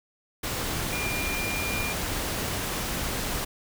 sine tone in noise, 2401 Hz, D7, 38 cents sharp, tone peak -31 dBFS, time 0.92-1.93 s, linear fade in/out 10 ms, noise pink, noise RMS -30 dBFS, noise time 0.43-3.45 s, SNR -4 dB, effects none

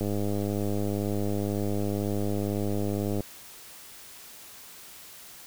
click train, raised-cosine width 2 ms, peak -17 dBFS, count 327, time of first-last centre 0.01-3.206 s, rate 102 Hz, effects white hiss -47 dBFS RMS until 5.46 s

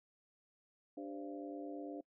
harmonic tone with a mistuned harmonic, 98 Hz, G2, in tune, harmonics 3 / 4 / 5 / 6 / 7, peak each -44 / -51 / -51 / -55 / -52 dBFS, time 0.97-2.01 s, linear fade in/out 5 ms, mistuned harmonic 5, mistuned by +100 cents, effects noise-tail reverb RT60 0.1 s tail -24 dB re dry

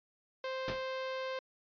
sawtooth tone, 523.3 Hz, C5, in tune, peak -32 dBFS, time 0.44-1.39 s, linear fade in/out 2 ms
pink noise with exponential decay, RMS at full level -34 dBFS, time 0.68-0.86 s, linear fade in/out 1 ms, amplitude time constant 38 ms
effects resampled to 11025 Hz

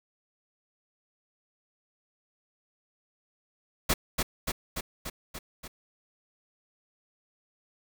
pink noise with echo, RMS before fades -24 dBFS, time 3.89-3.94 s, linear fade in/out 10 ms, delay 290 ms, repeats 6, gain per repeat -3 dB, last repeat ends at 5.68 s, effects none

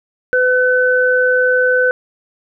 sine tone pair together, 504 / 1511.3 Hz, B4 / F#6, +35 / +36 cents, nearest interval octave + perfect fifth, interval 1901 cents, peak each -13 dBFS, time 0.33-1.91 s, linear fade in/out 0 ms, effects none

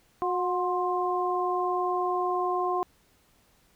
sine tone cluster, 362.9 / 725 / 1054 Hz, F#4 / F#5 / C6, -34 / -35 / +12 cents, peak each -29 dBFS, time 0.22-2.83 s, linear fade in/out 0 ms, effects pink hiss -64 dBFS RMS until 3.75 s

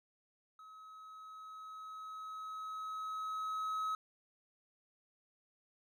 triangle tone with level ramp, 1280 Hz, D#6, 49 cents sharp, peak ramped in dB -51 to -32 dBFS, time 0.59-3.95 s, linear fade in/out 2 ms, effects none

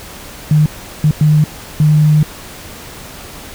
sine tone bursts at uneven times, 152 Hz, D#3, 40 cents flat, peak -6 dBFS, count 4, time 0.51-0.66 / 1.04-1.11 / 1.21-1.44 / 1.8-2.23 s, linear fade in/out 2 ms, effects pink hiss -32 dBFS RMS until 3.54 s

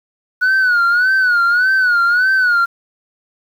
sine tone with vibrato, 1465 Hz, F#6, 18 cents flat, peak -8 dBFS, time 0.41-2.66 s, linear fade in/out 20 ms, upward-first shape sine, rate 1.7 Hz, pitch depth 100 cents each way, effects tanh soft clip ceiling -9 dBFS + 7-bit

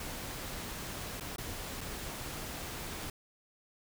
pink noise with dropouts, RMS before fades -41 dBFS, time 0-3.1 s, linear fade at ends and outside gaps 2 ms, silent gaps 1.199-1.208 / 1.361-1.382 / 1.808-1.812 s, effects none

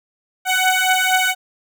15% pulse beating tone pair, 744 / 748.3 Hz, F#5 / F#5, +9 / +19 cents, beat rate 4.3 Hz, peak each -11 dBFS, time 0.45-1.35 s, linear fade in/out 50 ms, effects none

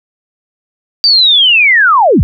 sine linear sweep, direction down, 4699 to 31.59 Hz, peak -4 dBFS, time 1.04-2.23 s, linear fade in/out 0 ms, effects none

